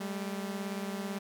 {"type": "beating tone pair", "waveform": "sawtooth", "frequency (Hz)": [196, 214], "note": ["G3", "A3"], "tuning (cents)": [0, -48], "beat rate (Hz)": 18, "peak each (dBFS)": [-32, -36], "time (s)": [0, 1.19], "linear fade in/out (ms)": 10, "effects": []}